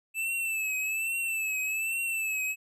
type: tone with vibrato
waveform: square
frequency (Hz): 2631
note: E7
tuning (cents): -4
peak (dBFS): -29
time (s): 0.14-2.56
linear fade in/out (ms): 50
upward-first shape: triangle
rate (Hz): 1.2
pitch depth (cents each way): 74
effects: none